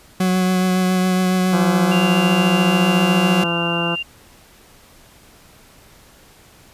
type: tone with vibrato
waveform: 40% pulse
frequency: 184.5 Hz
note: F#3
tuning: 5 cents flat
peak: -14 dBFS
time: 0.2-3.44 s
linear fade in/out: 5 ms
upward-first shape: triangle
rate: 7.2 Hz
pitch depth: 17 cents each way
type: harmonic tone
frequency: 170.4 Hz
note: F3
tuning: 42 cents flat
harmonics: 1 / 2 / 3 / 4 / 5 / 6 / 7 / 8 / 9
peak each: -23 / -26 / -28 / -29 / -30 / -31 / -31 / -32 / -33 dBFS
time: 1.52-3.96 s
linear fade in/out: 20 ms
type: tone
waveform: sine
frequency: 2786 Hz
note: F7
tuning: 5 cents flat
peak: -22 dBFS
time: 1.91-4.03 s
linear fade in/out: 10 ms
effects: pink hiss -48 dBFS RMS until 6.73 s + resampled to 32000 Hz